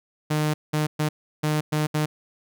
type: tone bursts at uneven times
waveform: sawtooth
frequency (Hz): 152.3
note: D#3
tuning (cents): -37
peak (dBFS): -17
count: 6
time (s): 0.3-0.54 / 0.73-0.87 / 0.99-1.09 / 1.43-1.61 / 1.72-1.87 / 1.94-2.06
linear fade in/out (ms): 10
effects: none